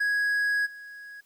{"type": "tone with level steps", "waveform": "triangle", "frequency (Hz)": 1661.2, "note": "G#6", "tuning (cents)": 0, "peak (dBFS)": [-21, -39], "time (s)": [0, 1.21], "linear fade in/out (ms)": 10, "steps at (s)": 0.65, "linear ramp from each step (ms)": 20, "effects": ["white hiss -66 dBFS RMS until 1.25 s"]}